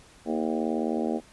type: harmonic tone with a mistuned harmonic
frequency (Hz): 79.1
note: D#2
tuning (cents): +29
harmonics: 3 / 4 / 5 / 6 / 7 / 8 / 9 / 10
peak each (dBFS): -29 / -31 / -33 / -35 / -36 / -37 / -38 / -39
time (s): 0.25-1.21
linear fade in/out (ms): 50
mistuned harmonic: 3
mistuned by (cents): -35
effects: pink hiss -54 dBFS RMS until 1.32 s + resampled to 24000 Hz